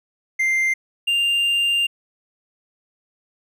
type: tone pair in turn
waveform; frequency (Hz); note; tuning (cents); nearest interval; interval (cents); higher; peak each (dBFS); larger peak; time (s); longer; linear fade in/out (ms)
triangle; 2093 / 2794; C7 / F7; 0 / 0; perfect fourth; 500; second; -15; neither; 0.39-0.74 / 1.07-1.87; second; 10
effects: none